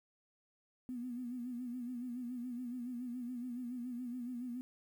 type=tone with vibrato; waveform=sine; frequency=245.4 Hz; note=B3; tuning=11 cents flat; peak=-39 dBFS; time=0.89-4.61 s; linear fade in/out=0 ms; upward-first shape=sine; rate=7.1 Hz; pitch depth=70 cents each way; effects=11-bit